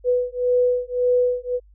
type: beating tone pair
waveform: sine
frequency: 493.9 / 495.7 Hz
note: B4 / B4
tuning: 0 / +6 cents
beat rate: 1.8 Hz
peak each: -20 dBFS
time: 0.04-1.6 s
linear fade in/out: 50 ms
effects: added 50 Hz sine -48 dBFS peak until 1.74 s